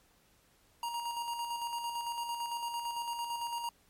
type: tone with tremolo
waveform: square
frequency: 942 Hz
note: A#5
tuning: 18 cents sharp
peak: -34 dBFS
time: 0.83-3.69 s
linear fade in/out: 2 ms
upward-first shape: square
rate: 8.9 Hz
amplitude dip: 40%
effects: pink hiss -67 dBFS RMS until 3.89 s + MP3 64 kbps